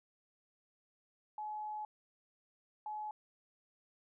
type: tone bursts at uneven times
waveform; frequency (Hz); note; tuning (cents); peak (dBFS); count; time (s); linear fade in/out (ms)
sine; 850; G#5; +40; -39; 2; 1.38-1.85 / 2.86-3.11; 2
effects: none